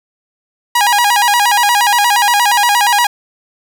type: tone with vibrato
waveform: sawtooth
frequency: 888 Hz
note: A5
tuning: 16 cents sharp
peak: -5 dBFS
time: 0.75-3.07 s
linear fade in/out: 5 ms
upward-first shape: square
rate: 8.5 Hz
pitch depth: 140 cents each way
effects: none